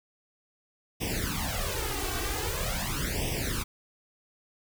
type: noise with flanger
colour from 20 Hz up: pink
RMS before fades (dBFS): -31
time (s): 1-3.64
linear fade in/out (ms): 20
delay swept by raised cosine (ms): 0.35 to 2.65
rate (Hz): 0.44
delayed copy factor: +1
effects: none

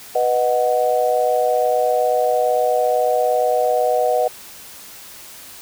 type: chord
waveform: sine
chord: B major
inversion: none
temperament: equal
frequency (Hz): 493.9 / 622.3 / 740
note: B4 / D#5 / F#5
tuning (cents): 0 / 0 / 0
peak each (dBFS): -19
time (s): 0.15-4.28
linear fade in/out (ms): 5
effects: white hiss -39 dBFS RMS until 5.61 s

